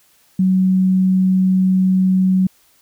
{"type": "tone", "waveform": "sine", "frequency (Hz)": 187.1, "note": "F#3", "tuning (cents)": 20, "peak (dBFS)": -11, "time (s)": [0.39, 2.47], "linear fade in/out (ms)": 5, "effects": ["white hiss -55 dBFS RMS until 2.81 s"]}